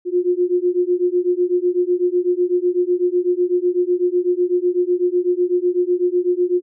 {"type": "beating tone pair", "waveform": "sine", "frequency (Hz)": [353.1, 361.1], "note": ["F4", "F#4"], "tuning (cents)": [19, -42], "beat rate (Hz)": 8, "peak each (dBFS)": -18, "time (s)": [0.05, 6.62], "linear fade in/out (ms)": 50, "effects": []}